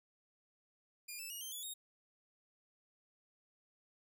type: tone with pitch steps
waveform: 10% pulse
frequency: 2419 / 2638 / 2877 / 3137 / 3421 / 3731 Hz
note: D#7 / E7 / F#7 / G7 / A7 / A#7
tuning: -49 / +1 / -49 / +1 / -49 / +1 cents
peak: -36 dBFS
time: 1.08-1.74 s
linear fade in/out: 10 ms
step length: 110 ms
effects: none